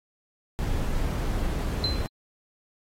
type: noise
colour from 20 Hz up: brown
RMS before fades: -27 dBFS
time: 0.59-2.06 s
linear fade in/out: 0 ms
type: tone with exponential decay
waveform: sine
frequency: 4080 Hz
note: C8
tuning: 44 cents flat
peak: -21 dBFS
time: 1.84-2.09 s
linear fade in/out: 1 ms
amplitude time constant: 53 ms
effects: AAC 48 kbps